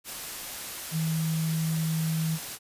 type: tone in noise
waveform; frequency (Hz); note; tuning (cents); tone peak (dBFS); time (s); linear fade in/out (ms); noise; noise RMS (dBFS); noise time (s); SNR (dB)
sine; 160; D#3; +49; -25; 0.91-2.39; 50; white; -37; 0.04-2.59; +9
effects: resampled to 32000 Hz